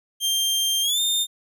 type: tone with pitch glide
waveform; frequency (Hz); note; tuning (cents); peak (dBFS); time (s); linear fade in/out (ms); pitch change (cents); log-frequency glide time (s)
sawtooth; 3177 to 3628; G7 to A#7; +23 to -48; -17; 0.2-1.27; 50; +229; 0.82-1
effects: none